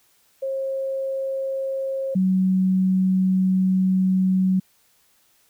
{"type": "tone pair in turn", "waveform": "sine", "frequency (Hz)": [537, 187.35], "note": ["C5", "F#3"], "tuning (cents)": [45, 22], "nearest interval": "octave + tritone", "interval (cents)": 1823, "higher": "first", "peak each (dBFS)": [-23, -16], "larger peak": "second", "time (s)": [[0.42, 2.15], [2.15, 4.6]], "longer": "second", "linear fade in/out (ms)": 10, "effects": ["white hiss -61 dBFS RMS until 5.49 s"]}